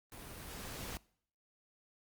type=noise with level ramp; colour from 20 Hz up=pink; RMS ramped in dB=-50 to -43 dBFS; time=0.12-0.97 s; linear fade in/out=0 ms; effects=noise-tail reverb RT60 0.6 s tail -23 dB re dry + Opus 32 kbps